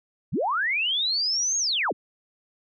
sine linear two-way sweep, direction up then down, 75.4 to 6620 to 75.4 Hz, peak -22 dBFS, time 0.32-1.93 s, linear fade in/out 20 ms, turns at 1.58 s, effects none

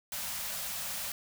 white band-stop noise, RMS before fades -37 dBFS, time 0.12-1.12 s, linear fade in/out 2 ms, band 240 to 510 Hz, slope 96 dB/octave, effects none

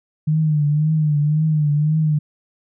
sine tone with vibrato, 151.9 Hz, D#3, 41 cents flat, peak -14 dBFS, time 0.27-2.19 s, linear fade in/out 10 ms, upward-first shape triangle, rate 1.9 Hz, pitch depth 76 cents each way, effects none

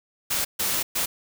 white noise bursts at uneven times, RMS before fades -25 dBFS, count 3, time 0.3-0.45 / 0.59-0.83 / 0.95-1.06 s, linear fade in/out 10 ms, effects none

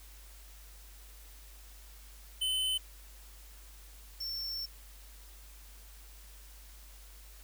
square tone pair in turn, 3041 / 5418 Hz, F#7 / E8, +47 / +47 cents, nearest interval minor seventh, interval 1000 cents, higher second, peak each -30 / -36 dBFS, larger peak first, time 2.41-2.78 / 4.2-4.66 s, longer second, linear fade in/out 10 ms, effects added 50 Hz sine -51 dBFS peak until 7.43 s + white hiss -57 dBFS RMS until 7.43 s

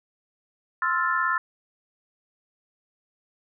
sine chord, F major seventh, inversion second, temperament equal, 1046.5 / 1318.5 / 1396.9 / 1760 Hz, C6 / E6 / F6 / A6, 0 / 0 / 0 / 0 cents, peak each -27 dBFS, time 0.82-1.38 s, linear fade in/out 2 ms, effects none

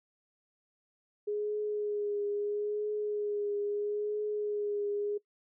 sine tone with vibrato, 415.3 Hz, G#4, in tune, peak -30 dBFS, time 1.27-5.18 s, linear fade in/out 10 ms, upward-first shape triangle, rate 0.76 Hz, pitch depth 28 cents each way, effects noise-tail reverb RT60 0.1 s tail -21 dB re dry

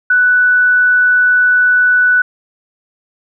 sine tone, 1486 Hz, F#6, 7 cents sharp, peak -7 dBFS, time 0.1-2.22 s, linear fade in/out 5 ms, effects none

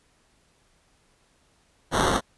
violet noise with sample-and-hold, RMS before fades -22 dBFS, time 1.91-2.21 s, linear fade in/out 50 ms, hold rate 2450 Hz, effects pink hiss -64 dBFS RMS until 2.37 s + resampled to 24000 Hz

